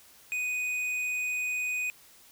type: tone with tanh clipping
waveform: sine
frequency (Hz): 2489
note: D#7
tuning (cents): 0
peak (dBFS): -30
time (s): 0.32-1.9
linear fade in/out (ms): 0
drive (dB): 9
effects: white hiss -56 dBFS RMS until 2.31 s